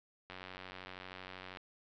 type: click train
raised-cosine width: 0.3 ms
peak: -30 dBFS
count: 119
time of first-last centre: 0.3-1.572 s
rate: 92.8 Hz
effects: low-pass 5000 Hz 12 dB/octave